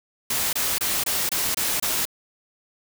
white noise bursts, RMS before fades -24 dBFS, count 7, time 0.3-2.054 s, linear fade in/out 5 ms, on 230 ms, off 24 ms, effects none

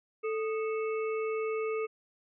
harmonic tone with a mistuned harmonic, 440 Hz, A4, in tune, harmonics 1 / 3 / 5 / 6, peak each -30 / -40 / -44 / -46 dBFS, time 0.23-1.87 s, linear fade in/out 20 ms, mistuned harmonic 3, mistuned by -110 cents, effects none

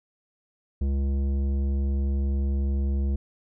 sine tone with tanh clipping, 68.8 Hz, C#2, 12 cents flat, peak -24 dBFS, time 0.81-3.16 s, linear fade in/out 5 ms, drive 12 dB, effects none

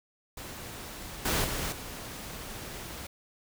pink noise with level steps, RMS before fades -42 / -28 / -33 / -41 dBFS, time 0.37-3.07 s, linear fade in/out 5 ms, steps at 1.25 / 1.44 / 1.72 s, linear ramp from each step 5 ms, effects none

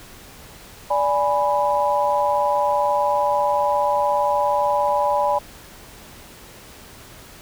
sine chord, G# diminished, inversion second, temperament equal with one note detuned, 583.9 / 830.6 / 987.8 Hz, D5 / G#5 / B5, -10 / 0 / 0 cents, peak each -21 dBFS, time 0.9-5.39 s, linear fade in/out 10 ms, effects pink hiss -43 dBFS RMS until 7.41 s

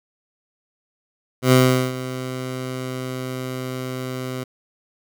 15% pulse tone with ADSR envelope, 128.6 Hz, C3, 30 cents flat, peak -4 dBFS, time 1.42-4.44 s, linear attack 100 ms, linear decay 400 ms, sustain -16 dB, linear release 9 ms, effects none

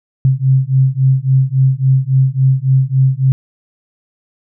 sine beating tone pair, 130.81 / 134.41 Hz, C3 / C3, 0 / +47 cents, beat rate 3.6 Hz, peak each -12 dBFS, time 0.25-3.32 s, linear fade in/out 0 ms, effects none

